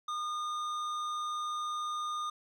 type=tone with hard clipping; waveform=sine; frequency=1219 Hz; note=D#6; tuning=36 cents flat; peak=-35 dBFS; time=0.08-2.3 s; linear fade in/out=5 ms; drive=10 dB; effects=none